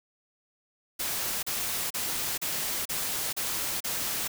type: noise bursts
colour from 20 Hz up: white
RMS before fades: -31 dBFS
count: 7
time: 0.99-4.28 s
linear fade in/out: 10 ms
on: 440 ms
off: 35 ms
effects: none